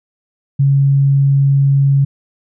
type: tone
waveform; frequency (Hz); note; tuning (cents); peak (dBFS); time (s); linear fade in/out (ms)
sine; 138.59; C#3; 0; -8; 0.59-2.05; 10
effects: none